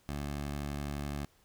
15% pulse tone, 71.9 Hz, D2, 36 cents flat, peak -29 dBFS, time 0.09-1.25 s, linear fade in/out 0 ms, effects pink hiss -67 dBFS RMS until 1.44 s

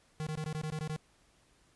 square tone bursts, 155 Hz, D#3, 6 cents flat, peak -35 dBFS, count 9, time 0.2-0.963 s, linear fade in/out 0 ms, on 67 ms, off 20 ms, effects pink hiss -67 dBFS RMS until 1.75 s + resampled to 24000 Hz

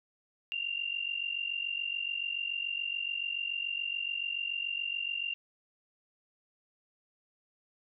sine tone pair together, 2758 / 2805 Hz, F7 / F7, -22 / +7 cents, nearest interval unison, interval 29 cents, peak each -35 / -35 dBFS, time 0.52-5.34 s, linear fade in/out 0 ms, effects none

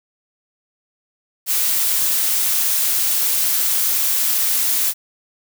blue noise, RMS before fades -18 dBFS, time 1.46-4.94 s, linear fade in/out 50 ms, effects none

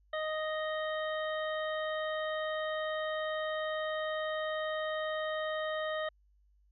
harmonic tone, 622.3 Hz, D#5, in tune, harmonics 1 / 2 / 3 / 5 / 6, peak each -34 / -40 / -40 / -47 / -48 dBFS, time 0.13-6.09 s, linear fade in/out 5 ms, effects added 50 Hz sine -64 dBFS peak until 6.71 s

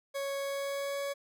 40% pulse tone with pitch glide, 554.4 to 560.8 Hz, C#5 to C#5, 0 to +20 cents, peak -32 dBFS, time 0.14-1.14 s, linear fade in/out 20 ms, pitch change +20 cents, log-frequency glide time 0.4-0.99 s, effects none

